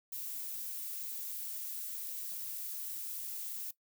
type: noise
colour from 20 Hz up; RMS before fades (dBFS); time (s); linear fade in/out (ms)
violet; -41; 0.12-3.71; 5
effects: noise-tail reverb RT60 0.1 s tail -18 dB re dry

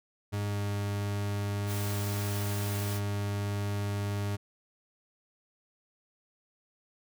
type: tone with pitch glide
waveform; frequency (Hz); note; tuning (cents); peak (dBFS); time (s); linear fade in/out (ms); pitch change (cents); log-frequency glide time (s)
40% pulse; 102.5 to 101.62; G#2 to G#2; -22 to -37; -29; 0.32-4.37; 20; -15; 0.47-0.58
type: noise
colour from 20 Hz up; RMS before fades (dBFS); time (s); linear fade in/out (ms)
white; -41; 1.66-3.01; 50
effects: none

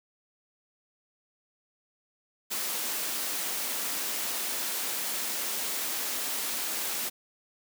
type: high-pass noise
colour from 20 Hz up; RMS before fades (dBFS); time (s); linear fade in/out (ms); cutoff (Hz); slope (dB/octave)
white; -32; 2.5-7.1; 20; 200; 24
effects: none

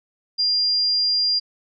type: tone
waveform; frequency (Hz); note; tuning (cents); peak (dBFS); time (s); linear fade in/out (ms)
sine; 4800; D8; +37; -17; 0.38-1.4; 20
effects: none

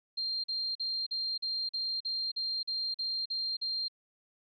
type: tone bursts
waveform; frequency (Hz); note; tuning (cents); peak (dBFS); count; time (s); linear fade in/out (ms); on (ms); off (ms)
sine; 4186; C8; 0; -31; 12; 0.17-3.883; 10; 270; 43
effects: none

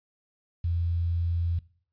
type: tone with quantisation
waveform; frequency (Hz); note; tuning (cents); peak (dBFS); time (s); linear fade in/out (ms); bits
sine; 85.2; F2; -42; -24; 0.64-1.59; 5; 9
effects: noise-tail reverb RT60 0.5 s tail -21 dB re dry + resampled to 11025 Hz

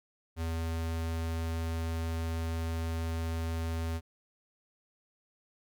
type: tone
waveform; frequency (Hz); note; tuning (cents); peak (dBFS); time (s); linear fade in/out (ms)
square; 82.1; E2; -6; -32; 0.36-4.01; 50
effects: none

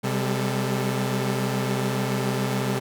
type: tone cluster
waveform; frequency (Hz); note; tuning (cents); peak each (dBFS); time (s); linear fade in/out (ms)
sawtooth; 129.4 / 193.1 / 200.2 / 436.9; C3 / G3 / G3 / A4; -19 / -26 / +37 / -12; -22 / -29 / -24 / -28; 0.03-2.8; 20
effects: none

